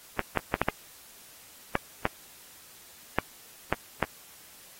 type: clicks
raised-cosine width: 0.5 ms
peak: -8 dBFS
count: 10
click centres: 0.193 / 0.373 / 0.541 / 0.616 / 0.686 / 1.754 / 2.054 / 3.186 / 3.726 / 4.027 s
effects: white hiss -52 dBFS RMS until 4.79 s + AAC 48 kbps